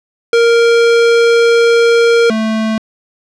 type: tone pair in turn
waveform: square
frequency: 466.2 / 220 Hz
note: A#4 / A3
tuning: 0 / 0 cents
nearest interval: octave + minor second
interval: 1300 cents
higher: first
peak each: -7 / -13 dBFS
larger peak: first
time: 0.33-2.3 / 2.3-2.78 s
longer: first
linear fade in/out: 2 ms
effects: low-pass 5000 Hz 12 dB/octave